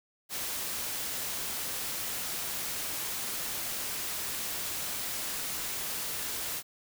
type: noise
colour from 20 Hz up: white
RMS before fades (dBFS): -35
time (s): 0.29-6.63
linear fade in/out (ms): 50
effects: none